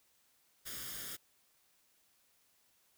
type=noise with comb filter; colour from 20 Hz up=white; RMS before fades=-44 dBFS; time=0.65-1.17 s; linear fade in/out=20 ms; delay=0.59 ms; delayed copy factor=+0.65; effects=white hiss -72 dBFS RMS until 2.97 s